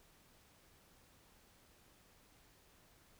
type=silence; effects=pink hiss -67 dBFS RMS until 3.19 s